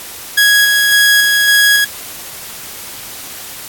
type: tone with tremolo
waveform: sawtooth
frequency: 1661.2 Hz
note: G#6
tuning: in tune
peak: -3 dBFS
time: 0.37-1.85 s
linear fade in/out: 10 ms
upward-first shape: square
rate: 1.8 Hz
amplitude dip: 25%
effects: white hiss -29 dBFS RMS until 3.68 s + AAC 64 kbps